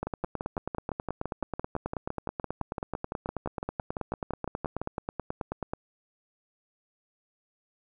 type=two click trains; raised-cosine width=1 ms; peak=-17 / -18 dBFS; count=54 / 29; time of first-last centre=0.03-5.735 / 0.07-4.816 s; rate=9.29 / 5.9 Hz; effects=none